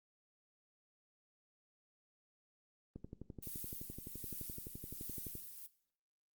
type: click train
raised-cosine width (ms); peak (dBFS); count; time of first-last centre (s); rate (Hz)
3; -34; 29; 2.96-5.353; 11.7
type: noise with tremolo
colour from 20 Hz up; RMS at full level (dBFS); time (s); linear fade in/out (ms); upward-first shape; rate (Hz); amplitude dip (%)
violet; -45; 3.42-5.67; 10; sine; 1.3; 50
effects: noise-tail reverb RT60 0.6 s tail -18 dB re dry + Opus 24 kbps